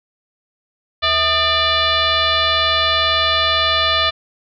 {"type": "tone with frequency modulation", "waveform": "sine", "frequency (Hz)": 2361, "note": "D7", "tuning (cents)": 9, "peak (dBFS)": -13, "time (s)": [1.02, 4.11], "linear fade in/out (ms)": 20, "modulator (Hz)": 570, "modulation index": 3, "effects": []}